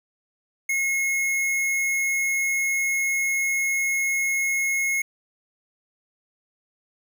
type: tone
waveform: square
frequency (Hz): 2167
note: C#7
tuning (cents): -40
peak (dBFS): -22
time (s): 0.69-5.02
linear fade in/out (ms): 5
effects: none